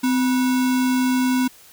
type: tone with sample-and-hold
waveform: sine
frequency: 256 Hz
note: C4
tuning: 38 cents flat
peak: -16 dBFS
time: 0.03-1.48 s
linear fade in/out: 10 ms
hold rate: 1225 Hz
effects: white hiss -48 dBFS RMS until 1.72 s